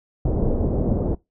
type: low-pass noise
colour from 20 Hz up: pink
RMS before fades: -21 dBFS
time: 0.25-1.15 s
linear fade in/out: 5 ms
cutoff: 580 Hz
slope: 24 dB/octave
effects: noise-tail reverb RT60 0.2 s tail -22 dB re dry